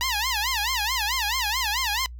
10% pulse tone with vibrato, 932.3 Hz, A#5, in tune, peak -15 dBFS, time 0.01-2.06 s, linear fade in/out 0 ms, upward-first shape sine, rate 4.6 Hz, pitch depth 230 cents each way, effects noise-tail reverb RT60 0.1 s tail -25 dB re dry + added 60 Hz sine -36 dBFS peak until 2.19 s

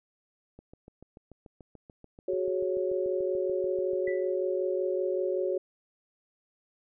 click train, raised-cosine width 2 ms, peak -35 dBFS, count 25, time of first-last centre 0.59-4.078 s, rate 6.88 Hz
sine chord, F# suspended second, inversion none, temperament equal, 370 / 415.3 / 554.4 Hz, F#4 / G#4 / C#5, 0 / 0 / 0 cents, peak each -29 / -34 / -31 dBFS, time 2.28-5.58 s, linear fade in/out 5 ms
sine tone with exponential decay, 1975.5 Hz, B6, in tune, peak -34 dBFS, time 4.07-4.35 s, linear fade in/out 5 ms, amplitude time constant 59 ms
effects none

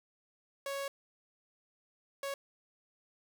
sawtooth tone bursts at uneven times, 554.4 Hz, C#5, in tune, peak -32 dBFS, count 2, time 0.66-0.88 / 2.23-2.34 s, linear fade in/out 2 ms, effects none

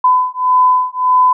sine beating tone pair, 1007 / 1008.7 Hz, B5 / B5, +33 / +36 cents, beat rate 1.7 Hz, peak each -12 dBFS, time 0.04-1.33 s, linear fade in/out 5 ms, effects none

